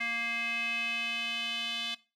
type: tone with band-pass filter sweep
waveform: square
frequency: 233.1 Hz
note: A#3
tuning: in tune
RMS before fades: -34 dBFS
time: 0-1.95 s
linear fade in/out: 10 ms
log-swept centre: 2200 to 3300 Hz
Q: 5.1
effects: noise-tail reverb RT60 0.3 s tail -18 dB re dry